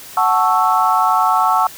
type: chord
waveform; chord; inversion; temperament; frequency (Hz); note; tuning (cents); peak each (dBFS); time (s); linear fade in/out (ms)
sine; F# minor seventh; none; equal; 740 / 880 / 1108.7 / 1318.5; F#5 / A5 / C#6 / E6; 0 / 0 / 0 / 0; -17; 0.17-1.67; 2
effects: white hiss -36 dBFS RMS until 1.77 s